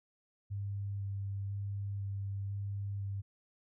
sine tone with vibrato, 99.5 Hz, G2, 26 cents sharp, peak -35 dBFS, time 0.5-3.22 s, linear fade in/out 20 ms, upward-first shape square, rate 1 Hz, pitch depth 10 cents each way, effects none

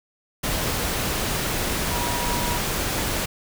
sine tone in noise, 962 Hz, B5, 46 cents flat, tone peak -29 dBFS, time 1.91-2.58 s, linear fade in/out 10 ms, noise pink, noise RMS -25 dBFS, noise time 0.43-3.26 s, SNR -7 dB, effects none

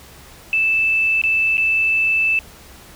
sine tone with dropouts, 2637 Hz, E7, in tune, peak -14 dBFS, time 0.53-2.39 s, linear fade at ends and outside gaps 1 ms, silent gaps 1.216-1.237 / 1.571-1.579 s, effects added 69 Hz sine -48 dBFS peak until 2.95 s + pink hiss -43 dBFS RMS until 2.95 s

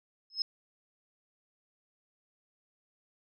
sine tone with exponential growth, 5170 Hz, E8, 34 cents flat, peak -23 dBFS, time 0.3-0.42 s, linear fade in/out 2 ms, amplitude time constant 25 ms, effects none

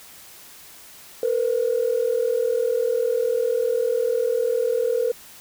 sine tone pair together, 458.7 / 498.7 Hz, A#4 / B4, -28 / +17 cents, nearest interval minor second, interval 145 cents, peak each -21 dBFS, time 1.23-5.12 s, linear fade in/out 2 ms, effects tanh soft clip ceiling -12 dBFS + white hiss -45 dBFS RMS until 5.4 s

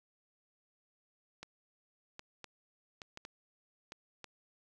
clicks, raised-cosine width 0.2 ms, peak -28 dBFS, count 8, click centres 1.43 / 2.194 / 2.443 / 3.018 / 3.174 / 3.251 / 3.921 / 4.243 s, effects none

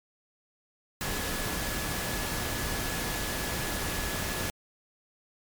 sine tone in noise, 1700 Hz, G#6, 40 cents sharp, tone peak -41 dBFS, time 1.01-4.5 s, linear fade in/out 0 ms, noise pink, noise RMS -32 dBFS, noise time 1.01-4.5 s, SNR -12 dB, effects MP3 96 kbps

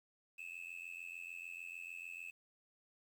triangle tone with amplitude modulation, 2600 Hz, E7, 24 cents flat, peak -40 dBFS, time 0.38-2.31 s, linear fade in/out 10 ms, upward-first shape sine, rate 86.7 Hz, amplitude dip 95%, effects 11-bit

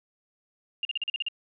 sine tone bursts, 2810 Hz, F7, 10 cents sharp, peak -26 dBFS, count 8, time 0.83-1.285 s, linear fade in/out 2 ms, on 21 ms, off 41 ms, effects none

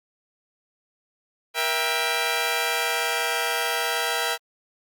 10% pulse chord, E diminished, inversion second, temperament just, 474.7 / 659.3 / 791.1 Hz, Bb4 / E5 / G5, +31 / 0 / +16 cents, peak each -19 dBFS, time 1.54-4.38 s, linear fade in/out 50 ms, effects Opus 48 kbps

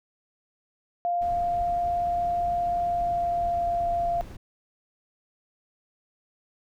sine tone with pitch glide, 698.5 to 690.9 Hz, F5 to F5, 0 to -19 cents, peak -23 dBFS, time 1.05-4.21 s, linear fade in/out 0 ms, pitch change -19 cents, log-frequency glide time 2.7-3.91 s
brown noise, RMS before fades -39 dBFS, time 1.21-4.37 s, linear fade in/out 10 ms
effects none

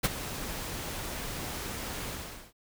pink noise with ADSR envelope, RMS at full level -24 dBFS, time 0.03-2.53 s, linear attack 18 ms, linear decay 29 ms, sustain -13 dB, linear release 450 ms, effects none

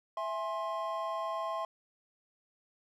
triangle chord, E augmented, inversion none, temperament equal with one note detuned, 659.3 / 830.6 / 1058.1 Hz, E5 / G#5 / B#5, 0 / 0 / +19 cents, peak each -35 / -40 / -34 dBFS, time 0.17-1.65 s, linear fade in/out 2 ms, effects none

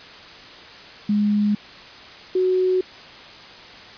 sine tone pair in turn, 207.7 / 370.1 Hz, G#3 / F#4, 0 / 0 cents, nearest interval minor seventh, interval 1000 cents, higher second, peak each -16 dBFS, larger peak neither, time 1.09-1.55 / 2.35-2.81 s, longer neither, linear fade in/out 5 ms, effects white hiss -41 dBFS RMS until 3.97 s + resampled to 11025 Hz

